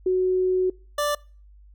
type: tone pair in turn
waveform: sine / 25% pulse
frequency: 370 / 587.3 Hz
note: F#4 / D5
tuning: 0 / 0 cents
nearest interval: minor sixth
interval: 800 cents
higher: second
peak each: -18 dBFS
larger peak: neither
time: 0.06-0.7 / 0.98-1.15 s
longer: first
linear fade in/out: 5 ms
effects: noise-tail reverb RT60 0.4 s tail -25 dB re dry + added 50 Hz sine -47 dBFS peak until 1.74 s